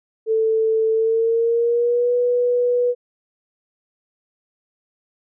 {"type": "tone with pitch glide", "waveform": "sine", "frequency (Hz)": [443.1, 488.8], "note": ["A4", "B4"], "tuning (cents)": [12, -18], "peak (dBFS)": -15, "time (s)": [0.26, 2.95], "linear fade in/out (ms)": 50, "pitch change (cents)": 170, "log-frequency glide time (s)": [0.92, 2.14], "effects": []}